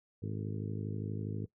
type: harmonic tone with a mistuned harmonic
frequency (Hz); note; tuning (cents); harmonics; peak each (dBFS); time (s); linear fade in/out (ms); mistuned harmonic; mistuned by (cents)
52.4; G#1; +16; 2 / 3 / 4 / 5 / 6 / 7 / 8 / 9; -38 / -42 / -44 / -46 / -48 / -49 / -50 / -51; 0.22-1.46; 10; 9; -50
effects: noise-tail reverb RT60 0.1 s tail -18 dB re dry